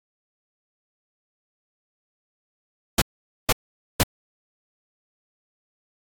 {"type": "noise bursts", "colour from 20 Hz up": "pink", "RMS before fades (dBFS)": -17, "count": 3, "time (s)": [2.98, 4.034], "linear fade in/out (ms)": 5, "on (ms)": 38, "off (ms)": 470, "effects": ["AAC 64 kbps"]}